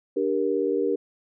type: chord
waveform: sine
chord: G minor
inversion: second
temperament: just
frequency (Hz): 294 / 392 / 470.4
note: D4 / G4 / Bb4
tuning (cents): +2 / 0 / +16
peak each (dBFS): -28 / -25 / -25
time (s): 0.16-0.96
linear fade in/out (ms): 10
effects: none